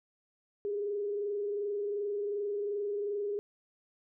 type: tone with frequency modulation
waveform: sine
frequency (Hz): 409.3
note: G#4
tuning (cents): -25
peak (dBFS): -31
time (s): 0.65-3.39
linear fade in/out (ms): 0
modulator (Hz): 22.7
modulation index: 0.45
effects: none

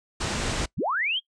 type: low-pass noise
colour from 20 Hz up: pink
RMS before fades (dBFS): -28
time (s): 0.2-0.66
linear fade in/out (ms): 10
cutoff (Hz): 8700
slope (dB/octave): 48
type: linear sweep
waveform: sine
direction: up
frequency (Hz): 40.05 to 3322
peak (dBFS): -23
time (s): 0.77-1.2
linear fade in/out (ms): 20
effects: noise-tail reverb RT60 0.1 s tail -22 dB re dry

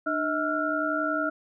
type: tone cluster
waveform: sine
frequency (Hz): 301.1 / 637 / 1351 / 1422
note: D4 / D#5 / E6 / F6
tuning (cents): +43 / +41 / +42 / +31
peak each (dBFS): -30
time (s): 0.06-1.3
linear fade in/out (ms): 10
effects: none

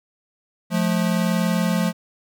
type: tone pair together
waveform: square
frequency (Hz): 175.92 / 216.5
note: F3 / A3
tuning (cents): +13 / -28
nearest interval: major third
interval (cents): 359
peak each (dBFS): -21 / -23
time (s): 0.7-1.93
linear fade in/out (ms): 50
effects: none

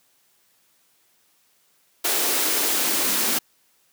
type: noise with high-pass filter sweep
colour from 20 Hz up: white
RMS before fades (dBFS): -22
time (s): 2.04-3.39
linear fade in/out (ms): 10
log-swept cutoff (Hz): 380 to 230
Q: 2.2
effects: white hiss -63 dBFS RMS until 3.92 s + high-pass 100 Hz 12 dB/octave

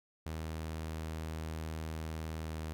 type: tone with pitch glide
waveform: sawtooth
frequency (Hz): 79.5 to 78.86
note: D#2 to D#2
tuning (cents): +38 to +24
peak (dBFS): -34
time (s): 0.26-2.73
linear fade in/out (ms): 0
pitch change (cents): -14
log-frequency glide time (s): 2.4-2.6
effects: none

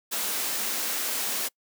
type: high-pass noise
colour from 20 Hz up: white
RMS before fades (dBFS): -29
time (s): 0.11-1.49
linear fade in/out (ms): 20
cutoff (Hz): 190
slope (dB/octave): 48
effects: noise-tail reverb RT60 0.1 s tail -25 dB re dry

